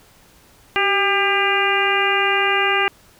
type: harmonic tone with a mistuned harmonic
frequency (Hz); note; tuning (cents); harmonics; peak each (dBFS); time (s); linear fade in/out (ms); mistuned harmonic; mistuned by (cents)
399.8; G4; +34; 1 / 2 / 3 / 4 / 5 / 6 / 7; -23 / -23 / -23 / -23 / -23 / -23 / -23; 0.76-2.88; 0; 1; -51
effects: pink hiss -51 dBFS RMS until 3.19 s